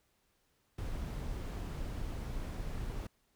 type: noise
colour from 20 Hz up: brown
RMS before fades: -39 dBFS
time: 0.78-3.07 s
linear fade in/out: 5 ms
effects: pink hiss -75 dBFS RMS until 3.35 s